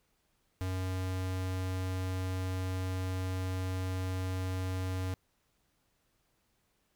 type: tone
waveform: square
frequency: 93 Hz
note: F#2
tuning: 9 cents sharp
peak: -33 dBFS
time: 0.61-5.14 s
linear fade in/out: 0 ms
effects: pink hiss -75 dBFS RMS until 6.95 s